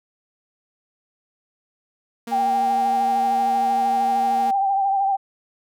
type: tone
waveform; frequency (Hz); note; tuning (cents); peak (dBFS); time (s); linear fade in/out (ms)
sawtooth; 233.1; A#3; 0; -26; 2.27-4.51; 5
type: tone with vibrato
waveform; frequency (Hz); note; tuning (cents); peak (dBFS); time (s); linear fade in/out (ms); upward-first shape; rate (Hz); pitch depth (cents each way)
sine; 786; G5; +4; -17; 2.31-5.17; 20; triangle; 13; 46
effects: none